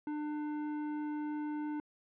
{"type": "tone with tanh clipping", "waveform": "sine", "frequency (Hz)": 299.5, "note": "D4", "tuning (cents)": 34, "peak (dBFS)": -37, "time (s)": [0.07, 1.8], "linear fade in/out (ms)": 2, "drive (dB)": 14, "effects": ["low-pass 2000 Hz 12 dB/octave"]}